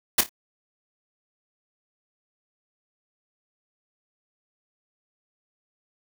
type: noise with echo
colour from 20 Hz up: white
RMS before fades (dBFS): -17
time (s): 0.18-0.21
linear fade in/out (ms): 5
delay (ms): 28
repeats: 3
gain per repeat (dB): -11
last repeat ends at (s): 0.294
effects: none